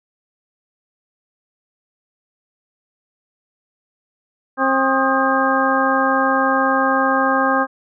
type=harmonic tone with a mistuned harmonic; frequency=266.5 Hz; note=C4; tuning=32 cents sharp; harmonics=1 / 2 / 3 / 4 / 5 / 6; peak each=-21 / -21 / -21 / -21 / -21 / -21 dBFS; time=4.57-7.67 s; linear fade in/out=50 ms; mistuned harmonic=5; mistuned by=-120 cents; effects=none